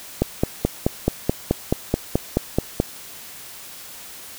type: click train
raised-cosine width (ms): 2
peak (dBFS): -3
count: 13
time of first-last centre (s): 0.22-2.801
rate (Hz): 4.65
effects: white hiss -39 dBFS RMS until 4.38 s